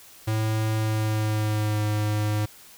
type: tone with pitch glide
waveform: square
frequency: 109.4 to 105.73 Hz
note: A2 to G#2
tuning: -9 to +31 cents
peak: -23 dBFS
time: 0.27-2.46 s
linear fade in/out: 10 ms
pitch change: -60 cents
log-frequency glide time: 0.76-1.85 s
effects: white hiss -49 dBFS RMS until 2.77 s